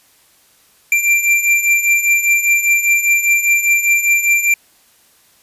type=beating tone pair; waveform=square; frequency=2359 / 2364 Hz; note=D7 / D7; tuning=+7 / +11 cents; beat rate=5 Hz; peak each=-18 / -13 dBFS; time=0.92-4.54 s; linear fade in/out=2 ms; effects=white hiss -52 dBFS RMS until 5.42 s + resampled to 32000 Hz